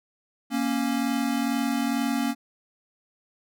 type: tone pair together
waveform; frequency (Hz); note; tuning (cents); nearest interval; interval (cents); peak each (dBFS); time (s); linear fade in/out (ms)
square; 234.4 / 276.6; A#3 / C#4; +10 / -4; minor third; 286; -27; 0.5-2.35; 50
effects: none